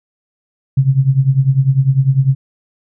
sine tone with tremolo, 134.4 Hz, C3, 47 cents sharp, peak -5 dBFS, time 0.77-2.35 s, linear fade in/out 5 ms, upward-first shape triangle, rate 10 Hz, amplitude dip 90%, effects none

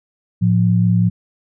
sine tone pair together, 111.2 / 176.52 Hz, A2 / F3, +19 / +19 cents, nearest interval minor sixth, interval 800 cents, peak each -14 dBFS, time 0.41-1.1 s, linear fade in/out 20 ms, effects none

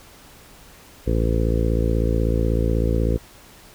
harmonic tone, 56.2 Hz, A1, 37 cents sharp, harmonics 1 / 2 / 3 / 4 / 5 / 6 / 7 / 8 / 9, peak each -20 / -24 / -29 / -29 / -30 / -30 / -32 / -29 / -30 dBFS, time 1.06-3.18 s, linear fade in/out 20 ms, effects pink hiss -47 dBFS RMS until 3.74 s

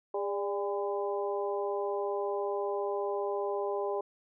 harmonic tone with a mistuned harmonic, 202.5 Hz, G#3, 43 cents flat, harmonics 2 / 3 / 4 / 5, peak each -32 / -36 / -38 / -40 dBFS, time 0.14-4.01 s, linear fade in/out 5 ms, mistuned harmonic 3, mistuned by -50 cents, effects none

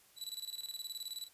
sawtooth tone with tremolo, 3951 Hz, B7, in tune, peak -36 dBFS, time 0.16-1.29 s, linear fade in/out 50 ms, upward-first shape square, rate 19 Hz, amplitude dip 75%, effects white hiss -65 dBFS RMS until 1.33 s + resampled to 32000 Hz

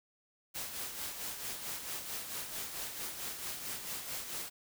white noise with tremolo, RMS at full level -39 dBFS, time 0.54-4.5 s, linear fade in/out 20 ms, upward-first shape sine, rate 4.5 Hz, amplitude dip 50%, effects none

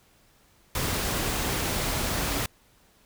sine tone in noise, 283.4 Hz, C#4, 38 cents sharp, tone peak -37 dBFS, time 2.18-2.41 s, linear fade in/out 2 ms, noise pink, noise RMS -28 dBFS, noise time 0.75-2.46 s, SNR -12 dB, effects pink hiss -61 dBFS RMS until 3.05 s

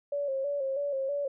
sine tone with vibrato, 554.4 Hz, C#5, in tune, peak -28 dBFS, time 0.12-1.28 s, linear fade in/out 5 ms, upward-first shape square, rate 3.1 Hz, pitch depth 55 cents each way, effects none

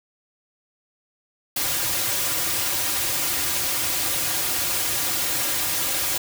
white noise with comb filter, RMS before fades -24 dBFS, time 1.56-6.18 s, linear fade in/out 5 ms, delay 4.6 ms, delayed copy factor -0.95, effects none

